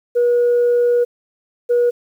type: tone pair in turn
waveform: sine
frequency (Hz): 482.2 / 482.2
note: B4 / B4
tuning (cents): -41 / -41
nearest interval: unison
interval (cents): 0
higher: neither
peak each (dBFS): -10 / -10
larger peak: neither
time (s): 0.15-1.05 / 1.69-1.91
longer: first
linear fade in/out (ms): 20
effects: tanh soft clip ceiling -9 dBFS + 8-bit